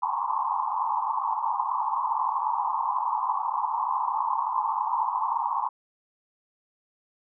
pink band-pass noise, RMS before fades -27 dBFS, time 0.02-5.69 s, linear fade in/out 10 ms, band 840 to 1100 Hz, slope 96 dB/octave, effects none

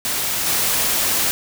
white noise with level steps, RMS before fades -22 / -19 dBFS, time 0.05-1.31 s, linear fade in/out 0 ms, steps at 0.46 s, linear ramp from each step 10 ms, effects none

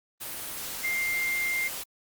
sine tone in noise, 2100 Hz, C7, 6 cents sharp, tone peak -26 dBFS, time 0.83-1.69 s, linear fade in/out 20 ms, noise white, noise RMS -36 dBFS, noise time 0.2-1.84 s, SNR +7 dB, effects Opus 32 kbps

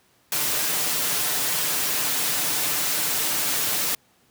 white noise with comb filter, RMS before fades -24 dBFS, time 0.32-3.95 s, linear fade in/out 2 ms, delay 6.7 ms, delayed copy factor +0.5, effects pink hiss -61 dBFS RMS until 4.3 s + high-pass 100 Hz 12 dB/octave

